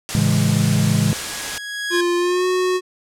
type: noise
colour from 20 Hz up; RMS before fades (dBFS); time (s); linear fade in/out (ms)
white; -25; 0.09-1.58; 0
type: chord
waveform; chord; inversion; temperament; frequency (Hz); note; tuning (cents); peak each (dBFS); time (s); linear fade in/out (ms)
triangle; A major seventh; none; equal; 110 / 138.59 / 164.81 / 207.7; A2 / C#3 / E3 / G#3; 0 / 0 / 0 / 0; -18; 0.15-1.13; 0
type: tone with exponential growth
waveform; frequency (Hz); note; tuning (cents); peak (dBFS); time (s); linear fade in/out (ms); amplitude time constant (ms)
sawtooth; 1661.2; G#6; 0; -15; 0.49-2.01; 5; 330
type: tone with pitch glide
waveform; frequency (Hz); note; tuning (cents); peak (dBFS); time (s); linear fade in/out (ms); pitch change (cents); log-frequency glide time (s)
square; 349.2 to 367; F4 to F#4; 0 to -14; -17; 1.9-2.81; 50; +86; 2.17-2.46
effects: low-pass 9000 Hz 12 dB/octave